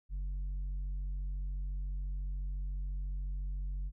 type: tone with tanh clipping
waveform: sine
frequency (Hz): 47.06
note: F#1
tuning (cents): +30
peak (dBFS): -35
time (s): 0.09-3.92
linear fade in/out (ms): 50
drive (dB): 4
effects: none